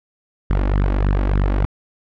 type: tone with flanger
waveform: sawtooth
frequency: 48.49 Hz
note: G1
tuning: 18 cents flat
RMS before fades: -17 dBFS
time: 0.5-1.65 s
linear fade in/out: 0 ms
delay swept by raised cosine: 0.57 to 3.67 ms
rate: 3.4 Hz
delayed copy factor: +0.75
effects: low-pass 2000 Hz 12 dB/octave